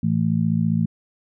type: harmonic tone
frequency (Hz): 55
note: A1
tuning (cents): 0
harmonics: 2 / 3 / 4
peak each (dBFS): -25 / -20 / -22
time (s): 0.03-0.86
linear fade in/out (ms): 5
effects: none